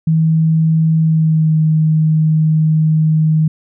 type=tone with pitch glide; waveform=sine; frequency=160.3 to 156.82 Hz; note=E3 to D#3; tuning=-48 to +14 cents; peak=-9 dBFS; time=0.07-3.48 s; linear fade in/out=5 ms; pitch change=-38 cents; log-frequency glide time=0.99-1.58 s; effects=none